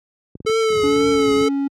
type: clicks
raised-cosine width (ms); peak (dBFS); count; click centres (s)
3; -22; 6; 0.354 / 0.404 / 0.45 / 0.497 / 0.705 / 0.797
type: tone with vibrato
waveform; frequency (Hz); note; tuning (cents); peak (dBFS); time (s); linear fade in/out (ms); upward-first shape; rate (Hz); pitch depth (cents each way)
square; 436; A4; -16; -16; 0.46-1.49; 10; triangle; 2; 56
type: low-pass noise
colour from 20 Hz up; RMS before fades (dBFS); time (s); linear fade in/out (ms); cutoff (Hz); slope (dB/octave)
white; -32; 0.69-1.46; 50; 140; 12
type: tone with pitch glide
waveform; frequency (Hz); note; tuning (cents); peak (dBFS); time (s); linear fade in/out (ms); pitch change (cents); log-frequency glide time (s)
triangle; 284.6 to 277.8; C#4 to C#4; +46 to +4; -16; 0.83-1.68; 10; -42; 0.95-1.28
effects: high-pass 80 Hz 12 dB/octave + low-pass 7000 Hz 12 dB/octave